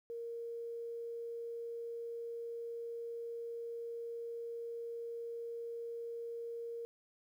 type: tone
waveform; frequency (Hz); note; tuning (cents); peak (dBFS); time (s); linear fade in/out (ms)
sine; 466.2; A#4; 0; -40; 0.1-6.85; 0
effects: 12-bit